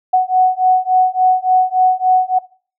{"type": "beating tone pair", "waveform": "sine", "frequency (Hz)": [740, 743.5], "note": ["F#5", "F#5"], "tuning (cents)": [0, 8], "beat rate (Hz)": 3.5, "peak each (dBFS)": -13, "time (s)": [0.13, 2.39], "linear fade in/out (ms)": 10, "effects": ["noise-tail reverb RT60 0.4 s tail -19 dB re dry"]}